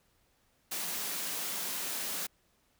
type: high-pass noise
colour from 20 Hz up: white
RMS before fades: -36 dBFS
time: 0.71-2.27 s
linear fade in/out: 10 ms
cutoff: 140 Hz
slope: 96 dB/octave
effects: pink hiss -71 dBFS RMS until 2.79 s